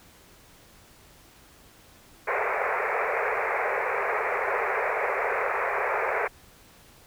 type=band-pass noise; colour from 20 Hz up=pink; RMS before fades=-27 dBFS; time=2.27-6.28 s; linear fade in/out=10 ms; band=400 to 2400 Hz; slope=96 dB/octave; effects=pink hiss -54 dBFS RMS until 7.06 s